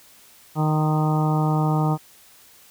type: harmonic tone with a mistuned harmonic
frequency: 154.5 Hz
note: D#3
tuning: 12 cents flat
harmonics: 1 / 2 / 3 / 4 / 5 / 6 / 7 / 8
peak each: -19 / -27 / -32 / -34 / -28 / -31 / -36 / -32 dBFS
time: 0.55-1.98 s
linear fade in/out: 50 ms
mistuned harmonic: 7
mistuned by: -39 cents
effects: white hiss -51 dBFS RMS until 2.7 s